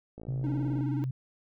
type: click train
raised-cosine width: 2 ms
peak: -31 dBFS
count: 36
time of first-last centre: 0.18-0.808 s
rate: 55.7 Hz
type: tone with pitch glide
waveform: sine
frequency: 132 to 130.11 Hz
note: C3 to C3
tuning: +16 to -9 cents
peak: -29 dBFS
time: 0.28-1.11 s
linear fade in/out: 5 ms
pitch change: -25 cents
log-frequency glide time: 0.46-0.77 s
type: tone with vibrato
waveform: triangle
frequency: 293.7 Hz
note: D4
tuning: in tune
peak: -29 dBFS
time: 0.44-1.04 s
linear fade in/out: 0 ms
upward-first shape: square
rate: 19 Hz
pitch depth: 87 cents each way
effects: none